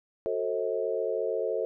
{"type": "chord", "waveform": "sine", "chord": "F# diminished seventh", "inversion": "none", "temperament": "just", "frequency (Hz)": [370, 444, 532.8, 639.4], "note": ["F#4", "A4", "C5", "Eb5"], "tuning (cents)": [0, 16, 31, 47], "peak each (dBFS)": [-35, -30, -32, -34], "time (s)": [0.26, 1.65], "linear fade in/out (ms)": 0, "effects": []}